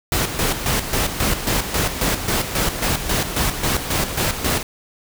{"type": "noise with tremolo", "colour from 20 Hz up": "pink", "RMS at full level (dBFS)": -19, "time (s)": [0.12, 4.63], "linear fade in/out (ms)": 2, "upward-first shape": "square", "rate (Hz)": 3.7, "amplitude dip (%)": 60, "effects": []}